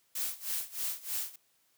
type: noise with tremolo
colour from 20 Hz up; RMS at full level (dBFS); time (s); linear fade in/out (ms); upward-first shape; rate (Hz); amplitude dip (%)
blue; -33; 0.15-1.36; 5; sine; 3.2; 90
effects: white hiss -71 dBFS RMS until 1.77 s + high-pass 60 Hz 12 dB/octave